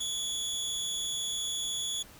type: tone with amplitude modulation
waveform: 25% pulse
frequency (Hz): 3394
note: G#7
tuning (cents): +37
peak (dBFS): -25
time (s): 0-2.03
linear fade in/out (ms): 10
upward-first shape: sine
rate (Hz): 234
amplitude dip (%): 55
effects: pink hiss -53 dBFS RMS until 2.19 s